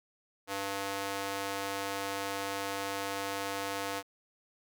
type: tone with high-pass filter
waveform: square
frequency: 98.7 Hz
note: G2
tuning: 12 cents sharp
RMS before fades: -36 dBFS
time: 0.47-4.03 s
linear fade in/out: 50 ms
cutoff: 530 Hz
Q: 0.78
effects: none